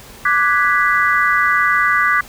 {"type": "chord", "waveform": "sine", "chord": "G# half-diminished seventh", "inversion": "second", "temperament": "equal", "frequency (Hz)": [1174.7, 1480, 1661.2, 1975.5], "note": ["D6", "F#6", "G#6", "B6"], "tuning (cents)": [0, 0, 0, 0], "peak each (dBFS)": [-16, -18, -19, -17], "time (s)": [0.25, 2.21], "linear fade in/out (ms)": 5, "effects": ["pink hiss -39 dBFS RMS until 2.28 s"]}